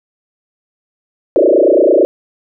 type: tone with frequency modulation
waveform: sine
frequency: 466.2 Hz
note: A#4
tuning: in tune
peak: -6 dBFS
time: 1.36-2.05 s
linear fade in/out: 0 ms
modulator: 28.9 Hz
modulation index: 4.8
effects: none